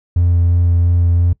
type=tone with vibrato; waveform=triangle; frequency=86.6 Hz; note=F2; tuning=14 cents flat; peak=-7 dBFS; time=0.16-1.33 s; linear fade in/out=5 ms; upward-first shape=sine; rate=2.9 Hz; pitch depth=12 cents each way; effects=noise-tail reverb RT60 0.1 s tail -22 dB re dry + tanh soft clip ceiling -4 dBFS